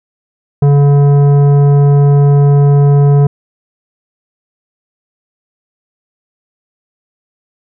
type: tone with tanh clipping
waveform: sine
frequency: 142.6 Hz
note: C#3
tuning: 49 cents sharp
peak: -6 dBFS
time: 0.62-3.27 s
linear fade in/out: 5 ms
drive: 12 dB
effects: none